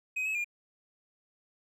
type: tone with pitch steps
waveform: triangle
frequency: 2520 / 2576 / 2411 Hz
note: D#7 / E7 / D7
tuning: +21 / -41 / +45 cents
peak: -28 dBFS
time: 0.16-0.445 s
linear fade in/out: 10 ms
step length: 95 ms
effects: none